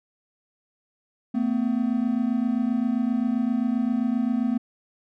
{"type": "tone pair together", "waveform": "triangle", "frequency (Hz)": [225.4, 253], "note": ["A3", "B3"], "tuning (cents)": [42, 42], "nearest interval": "major second", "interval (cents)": 200, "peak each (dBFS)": -22, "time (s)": [1.34, 4.58], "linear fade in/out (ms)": 10, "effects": []}